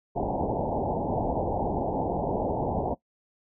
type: low-pass noise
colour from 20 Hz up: white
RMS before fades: -28 dBFS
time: 0.15-2.95 s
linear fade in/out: 20 ms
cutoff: 900 Hz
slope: 96 dB/octave
effects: noise-tail reverb RT60 0.1 s tail -19 dB re dry